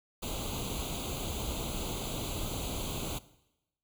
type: noise with comb filter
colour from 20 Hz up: pink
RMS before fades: -36 dBFS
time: 0.22-3.19 s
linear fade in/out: 10 ms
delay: 0.28 ms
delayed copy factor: +0.9
effects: noise-tail reverb RT60 0.9 s tail -18 dB re dry